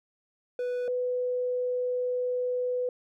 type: tone pair in turn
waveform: triangle / sine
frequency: 493.9 / 497.6 Hz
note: B4 / B4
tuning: 0 / +13 cents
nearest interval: unison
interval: 13 cents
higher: second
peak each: -26 dBFS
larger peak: neither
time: 0.59-0.88 / 0.88-2.89 s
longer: second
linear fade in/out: 2 ms
effects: none